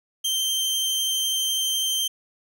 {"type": "tone with vibrato", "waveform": "sawtooth", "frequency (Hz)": 3136, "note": "G7", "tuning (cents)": 0, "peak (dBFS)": -19, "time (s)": [0.24, 2.08], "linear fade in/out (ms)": 10, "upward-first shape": "sine", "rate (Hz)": 12, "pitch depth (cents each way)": 9, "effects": []}